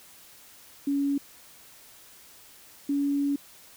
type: tone pair in turn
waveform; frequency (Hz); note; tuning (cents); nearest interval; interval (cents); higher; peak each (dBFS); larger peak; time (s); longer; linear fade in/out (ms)
sine; 281.1 / 282.9; C#4 / C#4; +24 / +35; unison; 11; second; -23; neither; 0.87-1.18 / 2.89-3.36; second; 5
effects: white hiss -52 dBFS RMS until 3.76 s